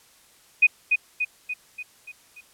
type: tone with echo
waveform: sine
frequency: 2487 Hz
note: D#7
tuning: 1 cent flat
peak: -11 dBFS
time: 0.62-0.67 s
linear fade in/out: 10 ms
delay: 290 ms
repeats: 6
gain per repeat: -5 dB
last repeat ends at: 2.41 s
effects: white hiss -56 dBFS RMS until 2.53 s + low-pass 12000 Hz 12 dB/octave